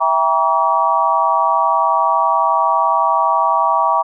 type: chord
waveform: sine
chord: E diminished seventh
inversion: none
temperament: just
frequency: 659.3 / 791.1 / 949.3 / 1139.2 Hz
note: E5 / G5 / Bb5 / Db6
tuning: 0 / +16 / +31 / +47 cents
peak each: -20 / -19 / -16 / -16 dBFS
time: 0-4.03 s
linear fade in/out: 20 ms
effects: none